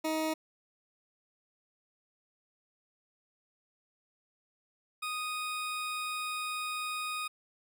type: tone pair in turn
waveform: 20% pulse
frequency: 315.3 / 1242.8 Hz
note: D#4 / D#6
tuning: +23 / -2 cents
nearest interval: 2 octaves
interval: 2375 cents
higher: second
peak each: -25 / -29 dBFS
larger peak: first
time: 0.04-0.34 / 5.02-7.28 s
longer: second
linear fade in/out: 10 ms
effects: none